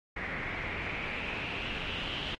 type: noise with low-pass filter sweep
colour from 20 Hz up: pink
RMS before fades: -37 dBFS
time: 0.16-2.35 s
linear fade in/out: 5 ms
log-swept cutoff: 2000 to 3100 Hz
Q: 6
effects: AAC 32 kbps